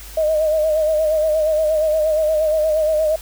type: tone with vibrato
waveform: sine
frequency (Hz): 622.3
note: D#5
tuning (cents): 0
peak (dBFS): -14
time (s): 0.17-3.16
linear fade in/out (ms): 5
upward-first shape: sine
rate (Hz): 8.5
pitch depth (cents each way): 50
effects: added 50 Hz sine -36 dBFS peak until 3.21 s + white hiss -39 dBFS RMS until 3.21 s